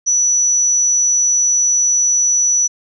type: tone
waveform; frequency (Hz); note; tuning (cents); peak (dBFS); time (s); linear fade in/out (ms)
sine; 5920; F#8; 0; -11; 0.06-2.68; 20
effects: none